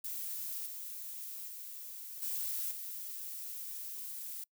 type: noise with level steps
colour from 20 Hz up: violet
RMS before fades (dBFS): -40 / -44 / -46 / -37 / -43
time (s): 0.04-4.44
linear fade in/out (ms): 5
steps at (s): 0.66 / 1.48 / 2.22 / 2.71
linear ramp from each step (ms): 5
effects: noise-tail reverb RT60 0.1 s tail -24 dB re dry